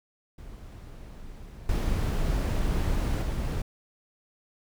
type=noise with level steps; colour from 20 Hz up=brown; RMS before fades=-43 / -26 / -29 dBFS; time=0.38-3.62 s; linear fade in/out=5 ms; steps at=1.69 / 3.22 s; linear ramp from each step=2 ms; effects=none